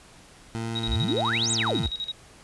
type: tone with vibrato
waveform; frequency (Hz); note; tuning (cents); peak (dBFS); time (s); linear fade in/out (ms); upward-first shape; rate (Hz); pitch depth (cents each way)
20% pulse; 113.2; A2; +50; -24; 0.55-1.86; 0; sine; 1.5; 17
type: tone with tremolo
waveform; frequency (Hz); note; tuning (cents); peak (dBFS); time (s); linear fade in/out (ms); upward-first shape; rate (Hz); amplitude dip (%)
sine; 3807; A#7; +36; -27; 0.75-2.12; 10; square; 12; 80
type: exponential two-way sweep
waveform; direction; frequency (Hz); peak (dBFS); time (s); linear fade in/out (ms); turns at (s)
sine; up then down; 38.34 to 8420 to 38.34; -24; 0.86-1.91; 50; 1.52
effects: pink hiss -51 dBFS RMS until 2.43 s + resampled to 24000 Hz